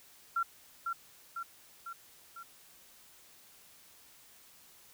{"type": "tone with echo", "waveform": "sine", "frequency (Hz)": 1366, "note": "F6", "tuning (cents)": -39, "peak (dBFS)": -28, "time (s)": [0.36, 0.43], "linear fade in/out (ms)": 5, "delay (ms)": 500, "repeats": 4, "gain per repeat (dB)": -4, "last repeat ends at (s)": 2.43, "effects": ["white hiss -59 dBFS RMS until 4.93 s"]}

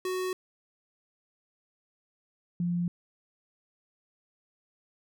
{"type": "tone pair in turn", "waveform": ["square", "sine"], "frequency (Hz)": [370, 174.23], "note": ["F#4", "F3"], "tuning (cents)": [0, -4], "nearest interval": "octave + minor second", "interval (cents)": 1304, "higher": "first", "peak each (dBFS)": [-30, -26], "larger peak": "second", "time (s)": [[0.05, 0.33], [2.6, 2.88]], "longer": "neither", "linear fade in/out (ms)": 2, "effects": []}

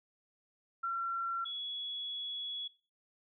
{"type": "tone pair in turn", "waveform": "sine", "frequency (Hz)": [1362, 3375], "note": ["F6", "G#7"], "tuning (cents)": [-44, 27], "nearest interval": "octave + major third", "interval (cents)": 1571, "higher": "second", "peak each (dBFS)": [-32, -37], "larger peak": "first", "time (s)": [[0.83, 1.45], [1.45, 2.68]], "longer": "second", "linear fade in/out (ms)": 10, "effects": ["noise-tail reverb RT60 0.4 s tail -20 dB re dry"]}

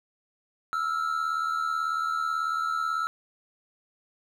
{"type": "tone pair together", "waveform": "triangle", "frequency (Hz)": [1315, 1393.2], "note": ["E6", "F6"], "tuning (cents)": [-5, -5], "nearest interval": "minor second", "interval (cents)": 100, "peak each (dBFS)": [-25, -30], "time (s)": [0.73, 3.07], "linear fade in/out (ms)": 0, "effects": []}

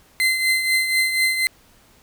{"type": "tone with tremolo", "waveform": "35% pulse", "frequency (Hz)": 2064, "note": "C7", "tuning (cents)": -24, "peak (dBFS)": -13, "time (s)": [0.2, 1.47], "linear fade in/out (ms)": 0, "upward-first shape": "triangle", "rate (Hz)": 4.1, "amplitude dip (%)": 60, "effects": ["pink hiss -54 dBFS RMS until 2.02 s"]}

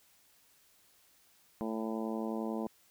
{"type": "harmonic tone", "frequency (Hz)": 111.1, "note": "A2", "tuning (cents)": 17, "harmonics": [2, 3, 4, 5, 6, 7, 8, 9], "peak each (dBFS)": [-36, -40, -42, -44, -46, -47, -48, -49], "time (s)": [1.61, 2.67], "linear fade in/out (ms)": 0, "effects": ["white hiss -66 dBFS RMS until 2.9 s"]}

